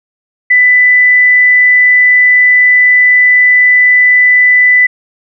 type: tone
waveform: sine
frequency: 1992 Hz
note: B6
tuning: 14 cents sharp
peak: -3 dBFS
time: 0.5-4.87 s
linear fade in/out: 10 ms
effects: none